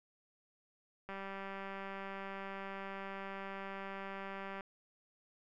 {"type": "click train", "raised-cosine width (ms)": 0.5, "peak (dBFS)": -30, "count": 687, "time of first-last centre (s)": [1.09, 4.608], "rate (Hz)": 195, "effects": []}